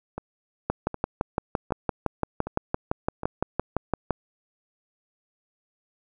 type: two click trains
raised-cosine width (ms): 1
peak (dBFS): -18 / -9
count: 5 / 21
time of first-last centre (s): 0.18-3.233 / 0.7-4.107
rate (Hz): 1.31 / 5.87
effects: none